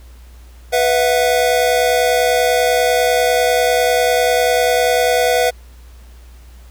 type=chord; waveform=square; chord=B suspended fourth; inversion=none; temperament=equal with one note detuned; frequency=493.9 / 659.3 / 729.4 Hz; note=B4 / E5 / F#5; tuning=0 / 0 / -25 cents; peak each=-16 / -18 / -19 dBFS; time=0.72-5.51 s; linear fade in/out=20 ms; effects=added 60 Hz sine -37 dBFS peak until 6.7 s + pink hiss -50 dBFS RMS until 6.7 s